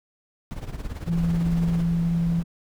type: noise with tremolo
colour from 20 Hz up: brown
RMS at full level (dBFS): -30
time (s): 0.51-1.83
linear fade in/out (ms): 0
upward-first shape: sine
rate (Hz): 18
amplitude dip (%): 75
type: tone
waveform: sine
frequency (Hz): 168.6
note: E3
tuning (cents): +39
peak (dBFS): -20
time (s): 1.06-2.44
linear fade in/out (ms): 50
type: noise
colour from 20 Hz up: brown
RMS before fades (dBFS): -34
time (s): 1.15-2.43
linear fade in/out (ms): 5
effects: none